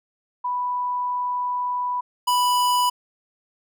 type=tone pair in turn; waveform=sine / square; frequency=987.8 / 987.8 Hz; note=B5 / B5; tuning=0 / 0 cents; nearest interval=unison; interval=0 cents; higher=neither; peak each=-22 / -18 dBFS; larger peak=second; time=0.44-2.01 / 2.27-2.9 s; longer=first; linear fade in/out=10 ms; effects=none